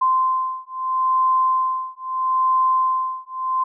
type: beating tone pair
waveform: sine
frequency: 1038 / 1038.77 Hz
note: C6 / C6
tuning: -14 / -13 cents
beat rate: 0.77 Hz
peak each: -20 dBFS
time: 0.01-3.64 s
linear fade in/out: 10 ms
effects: none

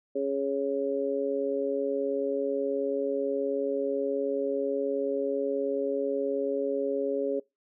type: harmonic tone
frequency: 138.59 Hz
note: C#3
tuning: in tune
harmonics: 2 / 3 / 4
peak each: -33 / -29 / -30 dBFS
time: 0.15-7.4 s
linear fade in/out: 10 ms
effects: noise-tail reverb RT60 0.2 s tail -22 dB re dry

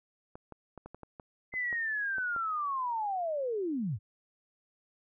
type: clicks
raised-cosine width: 1 ms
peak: -31 dBFS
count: 11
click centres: 0.355 / 0.523 / 0.777 / 0.86 / 0.946 / 1.033 / 1.198 / 1.539 / 1.728 / 2.183 / 2.363 s
type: linear sweep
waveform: sine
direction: down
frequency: 2059 to 84.6 Hz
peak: -30 dBFS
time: 1.52-3.99 s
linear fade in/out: 50 ms
effects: none

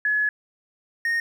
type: tone pair in turn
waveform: sine / triangle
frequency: 1699 / 1851.7 Hz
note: G#6 / A#6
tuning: +39 / -12 cents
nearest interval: minor second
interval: 149 cents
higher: second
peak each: -19 dBFS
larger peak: neither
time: 0.05-0.29 / 1.05-1.2 s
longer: first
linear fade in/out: 2 ms
effects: 10-bit

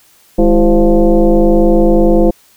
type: tone with frequency modulation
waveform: sine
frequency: 155.56 Hz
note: D#3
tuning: in tune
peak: -5 dBFS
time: 0.38-2.31 s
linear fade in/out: 10 ms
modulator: 181 Hz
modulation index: 2.3
effects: white hiss -48 dBFS RMS until 2.56 s

